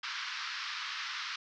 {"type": "band-pass noise", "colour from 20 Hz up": "pink", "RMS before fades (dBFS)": -39, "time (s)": [0.03, 1.36], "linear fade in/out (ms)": 5, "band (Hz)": [1100, 5400], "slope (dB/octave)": 48, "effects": []}